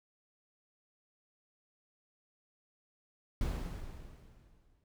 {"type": "noise with exponential decay", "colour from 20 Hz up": "brown", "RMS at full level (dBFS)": -32, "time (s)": [3.41, 4.84], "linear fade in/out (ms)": 2, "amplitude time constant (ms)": 310, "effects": []}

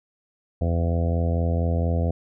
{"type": "harmonic tone", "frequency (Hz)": 84.3, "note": "E2", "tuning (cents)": 39, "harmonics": [1, 2, 3, 4, 5, 6, 7, 8, 9], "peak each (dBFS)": [-21, -28, -32, -38, -37, -32, -37, -34, -44], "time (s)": [0.61, 2.11], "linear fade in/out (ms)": 5, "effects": []}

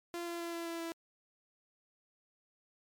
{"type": "tone with pitch steps", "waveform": "sawtooth", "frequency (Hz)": [344.1, 341.7, 339.4, 337, 334.7, 332.4], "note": ["F4", "F4", "F4", "E4", "E4", "E4"], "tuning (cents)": [-26, -38, -49, 38, 26, 15], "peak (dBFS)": -34, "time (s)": [0.14, 0.92], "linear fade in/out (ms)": 0, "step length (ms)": 130, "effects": ["MP3 96 kbps"]}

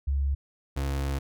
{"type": "tone pair in turn", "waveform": ["sine", "35% pulse"], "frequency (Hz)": [69.3, 68.92], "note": ["C#2", "C#2"], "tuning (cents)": [0, -9], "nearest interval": "unison", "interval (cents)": 9, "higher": "first", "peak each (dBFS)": [-23, -25], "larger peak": "first", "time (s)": [[0.07, 0.35], [0.76, 1.19]], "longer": "second", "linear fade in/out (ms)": 10, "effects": []}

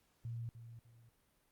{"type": "tone with echo", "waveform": "sine", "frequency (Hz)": 116.54, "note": "A#2", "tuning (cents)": 0, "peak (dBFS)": -40, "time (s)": [0.25, 0.49], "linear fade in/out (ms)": 0, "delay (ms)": 300, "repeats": 2, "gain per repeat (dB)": -10, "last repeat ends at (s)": 1.09, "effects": ["pink hiss -75 dBFS RMS until 1.51 s", "Opus 48 kbps"]}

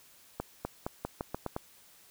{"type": "accelerating click train", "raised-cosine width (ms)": 1, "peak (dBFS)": -19, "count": 8, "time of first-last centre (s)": [0.4, 1.564], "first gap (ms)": 250, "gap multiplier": 0.86, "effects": ["white hiss -59 dBFS RMS until 2.1 s"]}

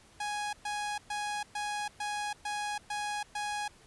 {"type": "tone bursts", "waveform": "sawtooth", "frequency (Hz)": 830.6, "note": "G#5", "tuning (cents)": 0, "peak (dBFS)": -29, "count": 8, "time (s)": [0.2, 3.68], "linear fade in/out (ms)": 5, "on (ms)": 330, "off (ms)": 120, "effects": ["pink hiss -59 dBFS RMS until 3.86 s", "resampled to 24000 Hz"]}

